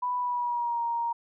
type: tone with pitch glide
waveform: sine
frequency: 989 to 936.2 Hz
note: B5 to A#5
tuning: +2 to +7 cents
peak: -26 dBFS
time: 0.02-1.13 s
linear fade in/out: 10 ms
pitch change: -95 cents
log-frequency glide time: 0.18-0.82 s
effects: none